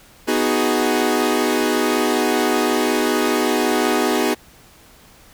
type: chord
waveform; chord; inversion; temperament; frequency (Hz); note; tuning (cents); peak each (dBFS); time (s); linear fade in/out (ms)
sawtooth; G# minor seventh; first; equal; 246.9 / 311.1 / 370 / 415.3; B3 / D#4 / F#4 / G#4; 0 / 0 / 0 / 0; -18; 0.27-4.35; 20
effects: pink hiss -48 dBFS RMS until 5.33 s